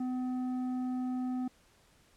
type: tone with tanh clipping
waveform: triangle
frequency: 253.2 Hz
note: B3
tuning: 43 cents sharp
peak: -33 dBFS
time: 0-1.48 s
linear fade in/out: 5 ms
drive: 12 dB
effects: pink hiss -65 dBFS RMS until 2.16 s + low-pass 11000 Hz 12 dB/octave